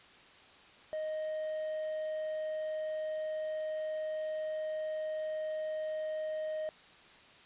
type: tone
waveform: triangle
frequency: 622.3 Hz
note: D#5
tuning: in tune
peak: -32 dBFS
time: 0.93-6.69 s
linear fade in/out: 0 ms
effects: white hiss -57 dBFS RMS until 7.45 s + resampled to 8000 Hz